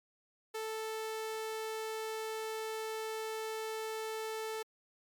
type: tone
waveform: sawtooth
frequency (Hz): 440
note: A4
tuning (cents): 0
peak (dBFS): -33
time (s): 0.54-4.63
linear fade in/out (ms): 10
effects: MP3 96 kbps